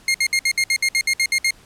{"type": "tone bursts", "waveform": "sawtooth", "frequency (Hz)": 2132, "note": "C7", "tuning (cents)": 32, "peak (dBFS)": -12, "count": 12, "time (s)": [0.08, 1.507], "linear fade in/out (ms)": 2, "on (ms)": 63, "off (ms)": 61, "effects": ["pink hiss -50 dBFS RMS until 1.65 s", "low-pass 11000 Hz 12 dB/octave"]}